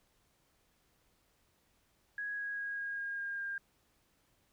sine tone with pitch steps, 1661.2 / 1651.6 / 1642.1 / 1632.7 / 1623.3 / 1613.9 / 1604.6 Hz, G#6 / G#6 / G#6 / G#6 / G#6 / G6 / G6, 0 / -10 / -20 / -30 / -40 / +50 / +40 cents, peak -36 dBFS, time 2.18-3.58 s, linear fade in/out 2 ms, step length 200 ms, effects pink hiss -73 dBFS RMS until 4.52 s

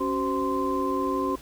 sine tone cluster, 276.1 / 376.8 / 518 / 1039 Hz, C#4 / F#4 / C5 / C6, -7 / +32 / -17 / -12 cents, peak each -28 / -29 / -33 / -28 dBFS, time 0-1.36 s, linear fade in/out 10 ms, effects added 58 Hz sine -48 dBFS peak until 1.41 s + pink hiss -48 dBFS RMS until 1.41 s

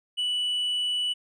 sine tone with tanh clipping, 2960 Hz, F#7, in tune, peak -25 dBFS, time 0.17-1.14 s, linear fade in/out 20 ms, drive 2 dB, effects none

